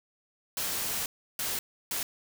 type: noise bursts at uneven times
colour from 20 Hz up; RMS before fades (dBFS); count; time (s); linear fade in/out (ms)
white; -32; 3; 0.57-1.06 / 1.39-1.59 / 1.91-2.03; 2
effects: none